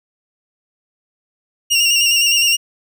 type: tone with vibrato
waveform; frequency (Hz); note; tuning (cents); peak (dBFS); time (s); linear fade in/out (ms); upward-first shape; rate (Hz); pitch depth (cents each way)
25% pulse; 2794; F7; 0; -8; 1.7-2.57; 20; square; 9.7; 34
effects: none